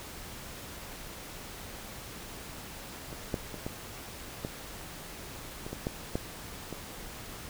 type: clicks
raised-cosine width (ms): 2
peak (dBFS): -29 / -16 / -26 / -21 / -20 / -25 / -23 / -17 / -16 / -24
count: 10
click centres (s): 3.128 / 3.342 / 3.543 / 3.665 / 4.449 / 5.665 / 5.73 / 5.869 / 6.155 / 6.727
effects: pink hiss -44 dBFS RMS until 7.49 s